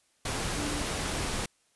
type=tone in noise; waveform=sine; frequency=292.7 Hz; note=D4; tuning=6 cents flat; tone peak=-34 dBFS; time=0.57-0.82 s; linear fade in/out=5 ms; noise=pink; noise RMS=-32 dBFS; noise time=0.25-1.46 s; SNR=-5 dB; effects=white hiss -69 dBFS RMS until 1.75 s + resampled to 24000 Hz